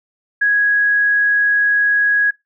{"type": "tone", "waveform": "sine", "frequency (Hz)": 1661.2, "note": "G#6", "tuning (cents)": 0, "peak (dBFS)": -11, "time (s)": [0.41, 2.31], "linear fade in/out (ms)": 10, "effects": ["noise-tail reverb RT60 0.2 s tail -22 dB re dry"]}